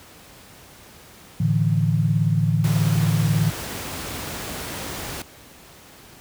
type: chord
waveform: sine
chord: A suspended fourth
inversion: none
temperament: just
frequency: 110 / 146.67 / 165 Hz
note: A2 / D3 / E3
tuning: 0 / -2 / +2 cents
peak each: -21 dBFS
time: 1.4-3.5 s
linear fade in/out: 5 ms
type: noise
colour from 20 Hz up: pink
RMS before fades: -31 dBFS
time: 2.64-5.22 s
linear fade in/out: 2 ms
effects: pink hiss -46 dBFS RMS until 6.2 s + high-pass 60 Hz 12 dB/octave